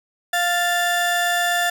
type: tone pair together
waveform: 35% pulse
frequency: 698.5 / 1760.1 Hz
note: F5 / A6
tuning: 0 / 0 cents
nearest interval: octave + major third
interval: 1600 cents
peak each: -19 dBFS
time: 0.33-1.7 s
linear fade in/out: 5 ms
effects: none